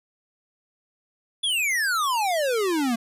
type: exponential sweep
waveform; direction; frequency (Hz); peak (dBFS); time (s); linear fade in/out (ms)
square; down; 3492 to 223.8; -22; 1.43-2.96; 10
effects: resampled to 32000 Hz